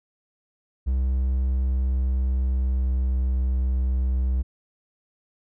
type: tone with pitch glide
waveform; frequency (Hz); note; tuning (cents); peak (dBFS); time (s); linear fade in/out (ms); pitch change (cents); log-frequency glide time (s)
triangle; 64.7 to 63.92; C2 to C2; -19 to -40; -18; 0.86-4.43; 20; -21; 1.5-3.3
effects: none